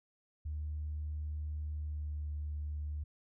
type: tone with pitch glide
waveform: sine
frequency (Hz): 75.7 to 74.66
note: D#2 to D2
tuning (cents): -47 to +29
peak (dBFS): -35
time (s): 0.45-3.04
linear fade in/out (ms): 10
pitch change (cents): -24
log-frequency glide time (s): 1.72-2.2
effects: tanh soft clip ceiling -31 dBFS